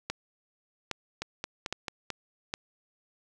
two click trains, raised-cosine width 0.2 ms, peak -14 / -16 dBFS, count 4 / 5, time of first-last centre 0.1-2.539 / 1.22-2.103 s, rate 1.23 / 4.53 Hz, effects none

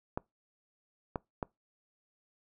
clicks, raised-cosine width 1 ms, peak -19 dBFS, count 3, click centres 0.175 / 1.158 / 1.428 s, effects noise-tail reverb RT60 0.2 s tail -24 dB re dry

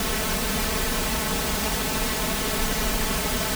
pink noise with comb filter, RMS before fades -25 dBFS, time 0-3.55 s, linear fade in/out 2 ms, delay 4.6 ms, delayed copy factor +1, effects none

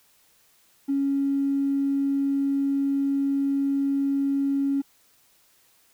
triangle tone, 277.2 Hz, C#4, in tune, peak -17 dBFS, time 0.88-4.82 s, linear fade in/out 20 ms, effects tanh soft clip ceiling -19 dBFS + white hiss -61 dBFS RMS until 5.93 s

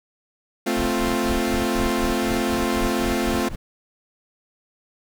sawtooth chord, F major, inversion first, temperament equal, 220 / 261.6 / 349.2 Hz, A3 / C4 / F4, 0 / 0 / 0 cents, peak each -21 dBFS, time 0.66-3.49 s, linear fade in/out 10 ms
brown noise with tremolo, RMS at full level -27 dBFS, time 0.76-3.56 s, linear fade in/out 10 ms, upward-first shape sine, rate 4 Hz, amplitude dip 95%
effects none

